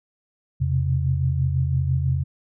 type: tone cluster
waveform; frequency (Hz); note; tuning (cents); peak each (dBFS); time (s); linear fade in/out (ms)
sine; 85.2 / 127.7 / 133.7; F2 / C3 / C3; -42 / -42 / +38; -23 / -29 / -21; 0.6-2.24; 20
effects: none